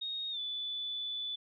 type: tone with pitch glide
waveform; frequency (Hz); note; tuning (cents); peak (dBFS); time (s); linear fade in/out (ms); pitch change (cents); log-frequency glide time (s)
sine; 3729 to 3479; A#7 to A7; 0 to -20; -35; 0.01-1.36; 10; -120; 0.31-0.39
effects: none